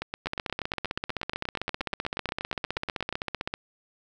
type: two click trains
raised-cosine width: 0.3 ms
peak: -15 / -13 dBFS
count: 27 / 52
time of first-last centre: 0.02-3.126 / 0.27-3.539 s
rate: 8.37 / 15.6 Hz
effects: none